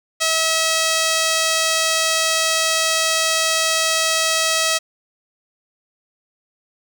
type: tone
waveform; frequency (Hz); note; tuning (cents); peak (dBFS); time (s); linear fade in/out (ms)
5% pulse; 645; E5; -38; -5; 0.2-4.79; 20
effects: none

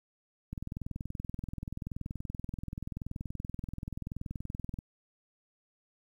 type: click train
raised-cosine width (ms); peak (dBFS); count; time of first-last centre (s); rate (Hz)
5; -25; 90; 0.53-4.788; 20.9
effects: 10-bit

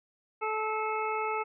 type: harmonic tone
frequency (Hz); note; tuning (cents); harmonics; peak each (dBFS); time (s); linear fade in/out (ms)
434.5; A4; -22; 1 / 2 / 3 / 5 / 6; -34 / -33 / -34 / -39 / -41; 0.41-1.44; 20
effects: none

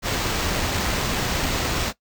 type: noise with sample-and-hold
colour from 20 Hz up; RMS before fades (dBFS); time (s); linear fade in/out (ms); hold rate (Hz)
pink; -24; 0.02-1.93; 50; 11025
effects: noise-tail reverb RT60 0.1 s tail -18 dB re dry

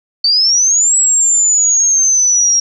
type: exponential two-way sweep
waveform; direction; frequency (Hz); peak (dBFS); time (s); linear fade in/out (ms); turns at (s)
sine; up then down; 4524 to 7790 to 5600; -8; 0.24-2.6; 5; 0.96
effects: none

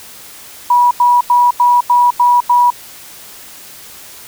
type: tone bursts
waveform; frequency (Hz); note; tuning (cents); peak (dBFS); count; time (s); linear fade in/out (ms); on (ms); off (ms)
sine; 972; B5; -28; -6; 7; 0.7-2.704; 5; 210; 89
effects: white hiss -35 dBFS RMS until 4.27 s

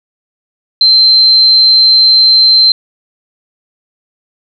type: tone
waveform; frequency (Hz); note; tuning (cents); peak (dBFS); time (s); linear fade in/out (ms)
sine; 4114; C8; -30; -3; 0.81-2.72; 2
effects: none

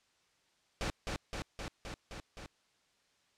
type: noise with echo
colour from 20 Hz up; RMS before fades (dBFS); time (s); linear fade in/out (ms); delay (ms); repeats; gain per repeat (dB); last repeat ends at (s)
pink; -35; 0.81-0.9; 0; 260; 6; -2; 2.46
effects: white hiss -72 dBFS RMS until 3.37 s + low-pass 6000 Hz 12 dB/octave

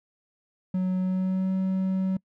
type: tone with pitch glide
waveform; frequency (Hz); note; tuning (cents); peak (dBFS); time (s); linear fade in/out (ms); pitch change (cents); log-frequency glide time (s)
triangle; 185 to 189; F#3 to F#3; 0 to +37; -21; 0.74-2.17; 5; +37; 0.99-1.52
effects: noise-tail reverb RT60 0.1 s tail -25 dB re dry

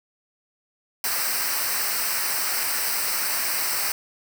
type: noise with comb filter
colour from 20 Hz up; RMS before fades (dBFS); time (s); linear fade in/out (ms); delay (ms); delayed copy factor
white; -25; 1.04-3.92; 2; 0.29; -0.75
effects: none

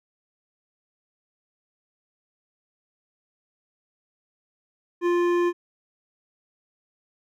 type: tone with hard clipping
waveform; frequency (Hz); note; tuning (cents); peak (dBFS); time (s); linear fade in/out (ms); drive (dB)
sine; 349.2; F4; 0; -21; 5.01-5.53; 50; 12
effects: none

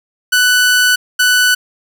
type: tone bursts at uneven times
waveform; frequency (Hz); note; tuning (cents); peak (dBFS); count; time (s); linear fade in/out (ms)
sawtooth; 1490; F#6; +12; -5; 2; 0.32-0.96 / 1.19-1.55; 10
effects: none

